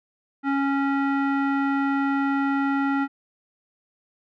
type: tone with low-pass filter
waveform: square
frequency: 276.5 Hz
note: C#4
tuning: 4 cents flat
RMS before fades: -23 dBFS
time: 0.43-3.08 s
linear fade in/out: 50 ms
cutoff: 1600 Hz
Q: 2.3
effects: none